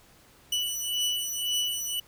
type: beating tone pair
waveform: sawtooth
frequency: 2960 / 2961.9 Hz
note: F#7 / F#7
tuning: 0 / +1 cents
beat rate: 1.9 Hz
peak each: -27 dBFS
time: 0.52-2 s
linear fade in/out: 5 ms
effects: pink hiss -57 dBFS RMS until 2.07 s